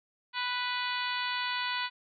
harmonic tone, 493.9 Hz, B4, in tune, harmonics 2 / 3 / 4 / 5 / 6 / 7 / 8 / 9, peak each -35 / -37 / -38 / -39 / -40 / -40 / -41 / -42 dBFS, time 0.33-1.9 s, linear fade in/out 50 ms, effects none

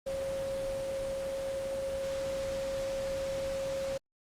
sine tone in noise, 542 Hz, C#5, 39 cents flat, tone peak -32 dBFS, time 0.06-3.98 s, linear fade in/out 10 ms, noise pink, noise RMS -43 dBFS, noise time 0.06-3.98 s, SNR +8 dB, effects low-pass 9000 Hz 12 dB/octave + Opus 32 kbps

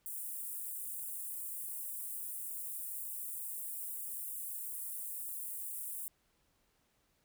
white high-pass noise, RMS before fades -42 dBFS, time 0.06-6.08 s, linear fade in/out 0 ms, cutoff 8400 Hz, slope 48 dB/octave, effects pink hiss -75 dBFS RMS until 7.24 s

